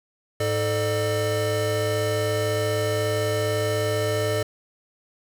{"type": "tone cluster", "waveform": "square", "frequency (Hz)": [104.8, 437.4, 600], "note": ["G#2", "A4", "D5"], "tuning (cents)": [16, -10, 37], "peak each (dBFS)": -27, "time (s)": [0.4, 4.43], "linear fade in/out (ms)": 5, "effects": []}